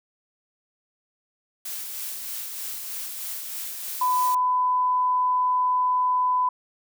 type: noise with tremolo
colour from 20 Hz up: blue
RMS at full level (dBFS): -32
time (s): 1.65-4.35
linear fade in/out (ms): 5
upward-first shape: sine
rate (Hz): 3.2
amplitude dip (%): 30
type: tone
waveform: sine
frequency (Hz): 1002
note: B5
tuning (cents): +25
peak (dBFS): -19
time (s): 4.01-6.49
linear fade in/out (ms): 5
effects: none